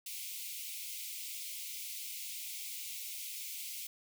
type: high-pass noise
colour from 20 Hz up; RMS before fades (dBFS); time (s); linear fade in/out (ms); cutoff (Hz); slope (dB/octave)
white; -43; 0.06-3.87; 5; 2100; 96
effects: none